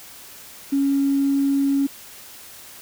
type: tone with tanh clipping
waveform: triangle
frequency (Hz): 277.2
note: C#4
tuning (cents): 0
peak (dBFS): -16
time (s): 0.72-1.87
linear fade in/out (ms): 10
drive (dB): 2
effects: white hiss -42 dBFS RMS until 2.81 s